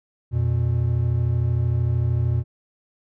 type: tone pair together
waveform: triangle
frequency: 86.75 / 120 Hz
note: F2 / B2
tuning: -11 / -49 cents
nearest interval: tritone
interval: 562 cents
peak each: -21 / -18 dBFS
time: 0.31-2.44 s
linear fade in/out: 50 ms
effects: none